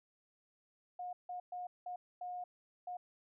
sine tone bursts at uneven times, 719 Hz, F#5, 50 cents flat, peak -40 dBFS, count 6, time 0.99-1.13 / 1.29-1.4 / 1.52-1.67 / 1.86-1.96 / 2.21-2.44 / 2.87-2.97 s, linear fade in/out 5 ms, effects none

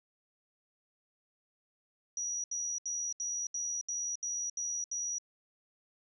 sine tone bursts, 5810 Hz, F#8, 32 cents flat, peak -33 dBFS, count 9, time 2.17-5.184 s, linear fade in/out 2 ms, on 270 ms, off 73 ms, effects none

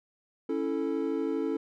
triangle chord, A major, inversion first, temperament equal, 277.2 / 329.6 / 440 Hz, C#4 / E4 / A4, 0 / 0 / 0 cents, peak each -30 dBFS, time 0.49-1.57 s, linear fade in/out 5 ms, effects none

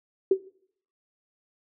sine tone with exponential decay, 383.2 Hz, G4, 39 cents flat, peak -13 dBFS, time 0.31-0.42 s, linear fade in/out 5 ms, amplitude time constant 22 ms, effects noise-tail reverb RT60 0.6 s tail -19 dB re dry

